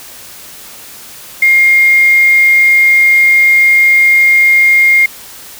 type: tone with quantisation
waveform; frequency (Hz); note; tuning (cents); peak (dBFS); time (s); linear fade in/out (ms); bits
sine; 2127; C7; +28; -4; 1.42-5.06; 5; 4
effects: white hiss -32 dBFS RMS until 5.59 s